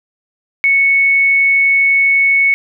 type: tone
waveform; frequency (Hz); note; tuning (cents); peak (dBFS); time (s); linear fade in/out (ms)
sine; 2212; C#7; -4; -8; 0.64-2.54; 0
effects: none